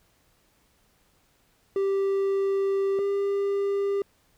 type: tone pair in turn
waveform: triangle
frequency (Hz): 391.9 / 398.8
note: G4 / G4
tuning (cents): 0 / +30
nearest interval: unison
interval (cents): 30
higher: second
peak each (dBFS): -20 / -21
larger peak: first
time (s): 1.76-2.99 / 2.99-4.02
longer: first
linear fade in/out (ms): 2
effects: pink hiss -65 dBFS RMS until 4.37 s